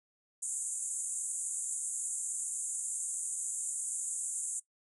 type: band-pass noise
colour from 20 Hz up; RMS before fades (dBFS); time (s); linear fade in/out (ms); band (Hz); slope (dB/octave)
pink; -37; 0.42-4.6; 10; 6900 to 10000; 96
effects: noise-tail reverb RT60 0.1 s tail -18 dB re dry